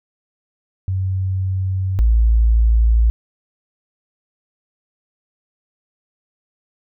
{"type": "tone pair in turn", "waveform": "sine", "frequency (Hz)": [94.4, 56.28], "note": ["F#2", "A1"], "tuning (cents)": [35, 40], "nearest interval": "major sixth", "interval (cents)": 895, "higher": "first", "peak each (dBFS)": [-17, -10], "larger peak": "second", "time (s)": [[0.88, 1.99], [1.99, 3.1]], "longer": "neither", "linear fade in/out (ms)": 0, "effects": []}